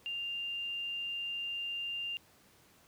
sine tone, 2794 Hz, F7, in tune, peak -35 dBFS, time 0.06-2.17 s, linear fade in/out 0 ms, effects pink hiss -63 dBFS RMS until 2.87 s + high-pass 80 Hz 12 dB/octave

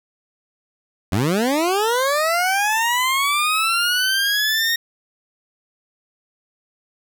20% pulse linear sweep, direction up, 83 to 1864.7 Hz, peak -12 dBFS, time 1.12-4.76 s, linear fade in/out 5 ms, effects none

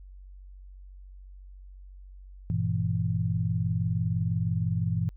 sine chord, E diminished, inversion first, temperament just, 98.89 / 118.67 / 164.81 Hz, G2 / Bb2 / E3, +16 / +31 / 0 cents, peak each -29 dBFS, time 2.5-5.09 s, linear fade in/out 0 ms, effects added 47 Hz sine -44 dBFS peak until 5.16 s

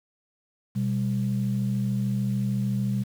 sine tone pair together, 124.73 / 198.3 Hz, B2 / G3, +18 / +20 cents, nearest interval minor sixth, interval 802 cents, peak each -25 dBFS, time 0.75-3.04 s, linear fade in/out 20 ms, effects tanh soft clip ceiling -17 dBFS + 8-bit

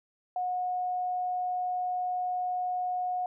sine tone, 727 Hz, F#5, 31 cents flat, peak -28 dBFS, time 0.36-3.26 s, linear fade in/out 2 ms, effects none

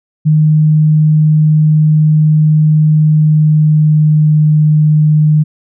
sine tone with pitch glide, 154 to 152.67 Hz, D#3 to D#3, -17 to -33 cents, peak -5 dBFS, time 0.25-5.44 s, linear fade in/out 20 ms, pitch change -16 cents, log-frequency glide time 2.97-4.45 s, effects none

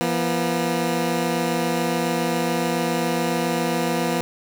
15% pulse tone pair together, 170 / 241.4 Hz, F3 / B3, -46 / -39 cents, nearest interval tritone, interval 607 cents, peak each -17 dBFS, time 0.01-4.21 s, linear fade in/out 0 ms, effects none

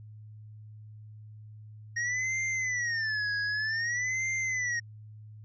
square tone with vibrato, 1864.7 Hz, A#6, in tune, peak -29 dBFS, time 1.96-4.8 s, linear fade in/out 10 ms, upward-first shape sine, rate 0.53 Hz, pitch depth 200 cents each way, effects added 107 Hz sine -45 dBFS peak until 5.44 s + resampled to 16000 Hz

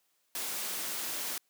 white noise, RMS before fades -36 dBFS, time 0.35-1.38 s, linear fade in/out 2 ms, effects white hiss -74 dBFS RMS until 1.49 s + high-pass 200 Hz 12 dB/octave

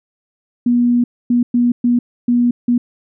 sine tone bursts at uneven times, 241.6 Hz, B3, 38 cents flat, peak -10 dBFS, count 6, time 0.66-1.04 / 1.3-1.43 / 1.54-1.72 / 1.84-1.99 / 2.28-2.51 / 2.68-2.78 s, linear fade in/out 5 ms, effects none

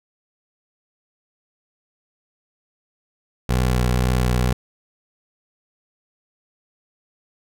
20% pulse tone with vibrato, 62 Hz, B1, 7 cents sharp, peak -12 dBFS, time 3.49-4.53 s, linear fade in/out 5 ms, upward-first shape sine, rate 2.1 Hz, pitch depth 20 cents each way, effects none

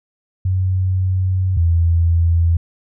sine tone pair in turn, 93.2 / 84.05 Hz, F#2 / E2, +13 / +34 cents, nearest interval major second, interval 179 cents, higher first, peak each -14 / -11 dBFS, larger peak second, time 0.45-1.57 / 1.57-2.57 s, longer first, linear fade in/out 5 ms, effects none

